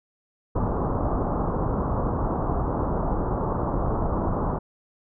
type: low-pass noise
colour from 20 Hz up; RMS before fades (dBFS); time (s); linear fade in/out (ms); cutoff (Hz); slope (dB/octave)
pink; -25; 0.55-4.59; 10; 1200; 48
effects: none